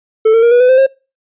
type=tone with pitch steps; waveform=triangle; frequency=440 / 454.7 / 469.9 / 485.7 / 501.9 / 518.7 / 536.1 Hz; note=A4 / A#4 / A#4 / B4 / B4 / C5 / C5; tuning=0 / -43 / +14 / -29 / +28 / -15 / +42 cents; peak=-3 dBFS; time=0.25-0.866 s; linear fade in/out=10 ms; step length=88 ms; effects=noise-tail reverb RT60 0.3 s tail -25 dB re dry + resampled to 8000 Hz